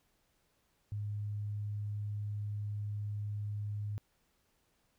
sine tone, 103.83 Hz, G#2, in tune, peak -35 dBFS, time 0.92-3.98 s, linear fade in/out 0 ms, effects pink hiss -75 dBFS RMS until 4.98 s

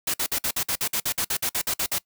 white noise bursts, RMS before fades -25 dBFS, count 16, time 0.07-1.985 s, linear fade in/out 5 ms, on 70 ms, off 53 ms, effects noise-tail reverb RT60 0.1 s tail -22 dB re dry

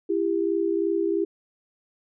sine tone pair together, 334.9 / 397.8 Hz, E4 / G4, +27 / +25 cents, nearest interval minor third, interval 298 cents, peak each -24 dBFS, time 0.09-1.25 s, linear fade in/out 10 ms, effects none

